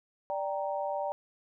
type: chord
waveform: sine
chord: G minor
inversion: second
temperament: equal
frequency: 587.3 / 784 / 932.3 Hz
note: D5 / G5 / Bb5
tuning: 0 / 0 / 0 cents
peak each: -33 / -35 / -37 dBFS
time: 0.3-1.12 s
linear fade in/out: 0 ms
effects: none